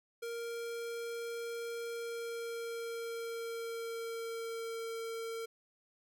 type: tone with pitch glide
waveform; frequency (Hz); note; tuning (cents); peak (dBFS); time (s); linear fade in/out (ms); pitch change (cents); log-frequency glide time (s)
square; 466.2 to 455.6; A#4 to A#4; 0 to -40; -39; 0.22-5.46; 10; -40; 1.9-4.95
effects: none